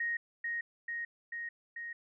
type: tone with echo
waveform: sine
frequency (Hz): 1870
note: A#6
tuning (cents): +5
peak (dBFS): -31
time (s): 0-0.17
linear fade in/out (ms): 5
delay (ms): 440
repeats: 4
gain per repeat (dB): -2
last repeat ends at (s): 1.93
effects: none